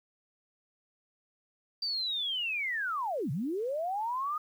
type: linear two-way sweep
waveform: sine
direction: down then up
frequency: 4699 to 120 to 1252 Hz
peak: -30 dBFS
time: 1.82-4.38 s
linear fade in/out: 5 ms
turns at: 3.31 s
effects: 10-bit